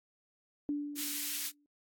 sine tone with exponential decay, 291.2 Hz, D4, 15 cents flat, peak -29 dBFS, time 0.69-1.66 s, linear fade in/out 1 ms, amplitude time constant 210 ms
white high-pass noise, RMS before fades -37 dBFS, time 0.95-1.52 s, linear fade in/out 50 ms, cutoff 2200 Hz, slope 12 dB/octave
effects noise-tail reverb RT60 0.1 s tail -23 dB re dry + AAC 64 kbps

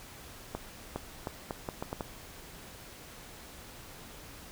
accelerating click train, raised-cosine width 1 ms, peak -20 dBFS, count 8, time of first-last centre 0.55-2.008 s, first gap 410 ms, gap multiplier 0.76, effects pink hiss -49 dBFS RMS until 4.51 s

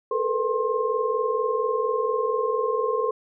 sine tone cluster, 432.6 / 452.7 / 497 / 1063 Hz, A4 / A4 / B4 / C6, -29 / +49 / +11 / +27 cents, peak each -27 dBFS, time 0.11-3.11 s, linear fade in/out 5 ms, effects none

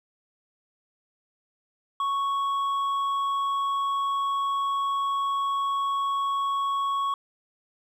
sine tone with hard clipping, 1108.7 Hz, C#6, in tune, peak -25 dBFS, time 2-7.14 s, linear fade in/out 2 ms, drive 4 dB, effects none

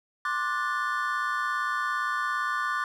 triangle chord, D dominant seventh, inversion third, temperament just, 1057.2 / 1174.7 / 1468.3 / 1762 Hz, C6 / D6 / F#6 / A6, +18 / 0 / -14 / +2 cents, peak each -32 / -28 / -30 / -31 dBFS, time 0.25-2.84 s, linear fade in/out 2 ms, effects none

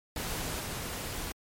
pink noise with level steps, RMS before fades -35 / -37 dBFS, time 0.16-1.32 s, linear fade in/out 2 ms, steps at 0.59 s, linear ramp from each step 2 ms, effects MP3 64 kbps

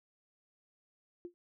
sine tone with exponential decay, 349.2 Hz, F4, in tune, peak -37 dBFS, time 1.25-1.34 s, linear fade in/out 0 ms, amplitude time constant 19 ms, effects none

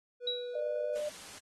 triangle tone with pitch glide, 489.3 to 492.4 Hz, B4 to B4, -16 to -5 cents, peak -35 dBFS, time 0.2-1.01 s, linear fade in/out 50 ms, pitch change +11 cents, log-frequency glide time 0.65-0.87 s
sine tone with exponential decay, 3879 Hz, B7, 32 cents flat, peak -28 dBFS, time 0.27-0.6 s, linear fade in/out 5 ms, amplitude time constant 70 ms
sine tone, 599 Hz, D5, 34 cents sharp, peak -33 dBFS, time 0.55-1.09 s, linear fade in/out 5 ms
white noise, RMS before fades -47 dBFS, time 0.95-1.39 s, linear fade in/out 10 ms
effects low-pass 9000 Hz 12 dB/octave + AAC 32 kbps

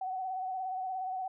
sine tone with vibrato, 751 Hz, F#5, 26 cents sharp, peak -33 dBFS, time 0.01-1.28 s, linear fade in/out 5 ms, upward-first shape sine, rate 17 Hz, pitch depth 37 cents each way, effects none

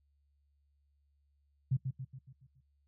sine tone with echo, 131.6 Hz, C3, 10 cents sharp, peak -26 dBFS, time 1.71-1.77 s, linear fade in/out 10 ms, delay 140 ms, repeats 6, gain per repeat -6 dB, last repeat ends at 2.61 s, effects noise-tail reverb RT60 0.2 s tail -25 dB re dry + added 71 Hz sine -70 dBFS peak until 2.87 s

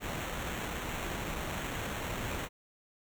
pink noise with sample-and-hold, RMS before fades -37 dBFS, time 0-2.49 s, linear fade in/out 50 ms, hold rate 4900 Hz, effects none

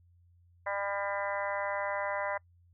harmonic tone, 200 Hz, G3, 35 cents sharp, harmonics 3 / 4 / 5 / 6 / 7 / 8 / 9 / 10, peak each -35 / -40 / -37 / -45 / -44 / -42 / -43 / -40 dBFS, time 0.66-2.38 s, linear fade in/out 10 ms, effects noise-tail reverb RT60 0.1 s tail -26 dB re dry + added 87 Hz sine -60 dBFS peak until 2.73 s

